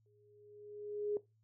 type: tone with exponential growth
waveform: sine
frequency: 415.3 Hz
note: G#4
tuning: in tune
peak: -31 dBFS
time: 0.06-1.17 s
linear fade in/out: 1 ms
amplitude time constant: 240 ms
effects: noise-tail reverb RT60 0.2 s tail -17 dB re dry + added 110 Hz sine -70 dBFS peak until 1.43 s